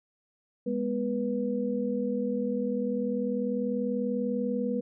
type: tone cluster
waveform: sine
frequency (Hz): 205.3 / 245.5 / 486.7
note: G#3 / B3 / B4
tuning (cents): -20 / -10 / -25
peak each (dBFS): -31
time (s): 0.66-4.81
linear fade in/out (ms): 10
effects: none